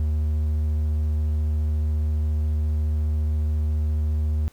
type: tone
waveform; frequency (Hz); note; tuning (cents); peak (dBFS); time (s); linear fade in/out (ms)
triangle; 76.2; D#2; -36; -18; 0-4.48; 0
effects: pink hiss -57 dBFS RMS until 4.52 s